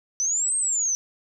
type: linear two-way sweep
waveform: sine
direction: up then down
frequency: 5920 to 8470 to 5920 Hz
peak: -21 dBFS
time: 0.2-0.95 s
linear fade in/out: 0 ms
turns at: 0.56 s
effects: none